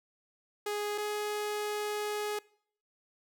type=tone pair in turn; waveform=sawtooth; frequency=415.3 / 418.7 Hz; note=G#4 / G#4; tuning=0 / +14 cents; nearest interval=unison; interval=14 cents; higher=second; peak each=-28 dBFS; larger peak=neither; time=0.66-0.98 / 0.98-2.39 s; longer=second; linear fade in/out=5 ms; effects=noise-tail reverb RT60 0.6 s tail -23 dB re dry